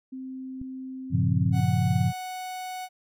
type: tone with pitch glide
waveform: sine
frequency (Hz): 261 to 263.9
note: C4 to C4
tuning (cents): -4 to +15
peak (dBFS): -34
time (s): 0.12-1.61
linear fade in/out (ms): 10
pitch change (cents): +19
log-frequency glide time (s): 1.11-1.33
type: click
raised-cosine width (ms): 5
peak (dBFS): -28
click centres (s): 0.615
type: chord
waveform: sine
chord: G half-diminished seventh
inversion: none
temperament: equal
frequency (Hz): 98 / 116.54 / 138.59 / 174.61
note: G2 / Bb2 / Db3 / F3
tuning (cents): 0 / 0 / 0 / 0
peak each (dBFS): -26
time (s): 1.1-2.13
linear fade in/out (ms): 50
type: tone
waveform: 45% pulse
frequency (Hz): 740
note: F#5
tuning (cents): 0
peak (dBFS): -33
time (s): 1.52-2.89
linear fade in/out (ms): 50
effects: none